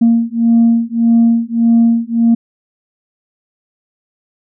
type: beating tone pair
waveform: sine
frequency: 230.6 / 232.3 Hz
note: A#3 / A#3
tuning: -19 / -6 cents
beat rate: 1.7 Hz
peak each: -10 dBFS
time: 0.01-2.35 s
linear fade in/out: 10 ms
effects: tanh soft clip ceiling -3 dBFS